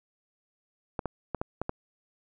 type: clicks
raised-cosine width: 1 ms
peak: -16 dBFS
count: 6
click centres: 0.992 / 1.057 / 1.347 / 1.415 / 1.616 / 1.694 s
effects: none